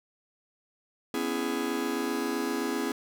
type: chord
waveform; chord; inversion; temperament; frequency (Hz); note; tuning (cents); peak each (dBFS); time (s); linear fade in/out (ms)
45% pulse; C# minor seventh; third; just; 249.5 / 277.2 / 332.6 / 415.8; B3 / C#4 / E4 / G#4; +18 / 0 / +16 / +2; -34; 1.14-2.92; 2
effects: none